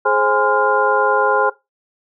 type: tone cluster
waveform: sine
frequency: 420.6 / 530 / 825 / 1030 / 1407 Hz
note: G#4 / C5 / G#5 / C6 / F6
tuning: +22 / +22 / -12 / -28 / +12 cents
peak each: -19 dBFS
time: 0.05-1.5 s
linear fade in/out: 10 ms
effects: noise-tail reverb RT60 0.2 s tail -19 dB re dry